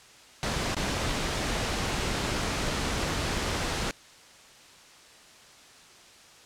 pink noise with dropouts, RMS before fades -29 dBFS, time 0.43-3.91 s, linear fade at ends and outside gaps 0 ms, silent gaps 0.746-0.767 s, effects white hiss -52 dBFS RMS until 6.45 s + low-pass 7000 Hz 12 dB/octave

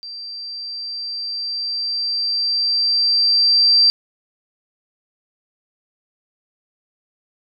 sine tone with level ramp, 4699 Hz, D8, in tune, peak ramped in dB -30 to -9 dBFS, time 0.03-3.9 s, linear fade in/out 0 ms, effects none

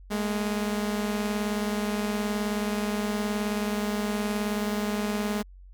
sawtooth beating tone pair, 207.7 / 226.7 Hz, G#3 / A#3, 0 / -48 cents, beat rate 19 Hz, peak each -23 / -30 dBFS, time 0.1-5.43 s, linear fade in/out 20 ms, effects added 46 Hz sine -45 dBFS peak until 5.73 s

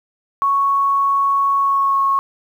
sine tone with pitch glide, 1108.7 to 1096.6 Hz, C#6 to C#6, 0 to -19 cents, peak -13 dBFS, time 0.42-2.19 s, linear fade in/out 0 ms, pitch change -19 cents, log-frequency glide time 1.57-2.01 s, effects 8-bit

